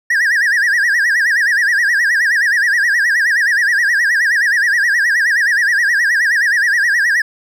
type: tone with vibrato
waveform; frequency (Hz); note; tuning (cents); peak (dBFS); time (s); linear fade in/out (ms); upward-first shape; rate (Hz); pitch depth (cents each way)
triangle; 1760; A6; 0; -9; 0.1-7.22; 5; sine; 9.5; 180
effects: none